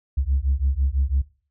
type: beating tone pair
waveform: sine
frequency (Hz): 65.2 / 71.2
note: C2 / C#2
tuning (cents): -5 / +47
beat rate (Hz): 6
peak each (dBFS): -21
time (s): 0.17-1.22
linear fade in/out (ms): 10
effects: noise-tail reverb RT60 0.4 s tail -19 dB re dry + tanh soft clip ceiling -13 dBFS